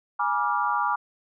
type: chord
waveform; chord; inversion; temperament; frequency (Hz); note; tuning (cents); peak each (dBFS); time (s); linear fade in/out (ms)
sine; G# diminished seventh; none; equal with one note detuned; 830.6 / 965.8 / 1174.7 / 1396.9; G#5 / B5 / D6 / F6; 0 / -39 / 0 / 0; -28 / -27 / -26 / -30; 0.19-0.96; 10
effects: none